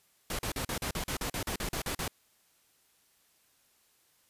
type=noise bursts; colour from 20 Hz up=pink; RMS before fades=-34 dBFS; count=14; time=0.3-2.079 s; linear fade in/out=2 ms; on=89 ms; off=41 ms; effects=white hiss -68 dBFS RMS until 4.29 s + resampled to 32000 Hz